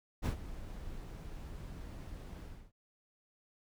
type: noise with ADSR envelope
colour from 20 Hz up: brown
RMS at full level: -29 dBFS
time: 0.22-2.72 s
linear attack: 39 ms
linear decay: 93 ms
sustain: -16 dB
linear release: 300 ms
effects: none